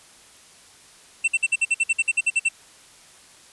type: tone bursts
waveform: square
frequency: 2691 Hz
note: E7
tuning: 35 cents sharp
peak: -17 dBFS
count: 14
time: 1.24-2.489 s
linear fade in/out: 10 ms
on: 40 ms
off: 53 ms
effects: white hiss -50 dBFS RMS until 3.52 s + resampled to 24000 Hz